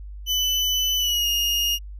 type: tone with pitch glide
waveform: 35% pulse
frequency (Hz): 2999 to 2850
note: F#7 to F7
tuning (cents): +23 to +34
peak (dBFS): -18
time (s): 0.26-1.79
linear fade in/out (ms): 50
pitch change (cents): -89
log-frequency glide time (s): 0.98-1.27
effects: added 50 Hz sine -34 dBFS peak until 1.99 s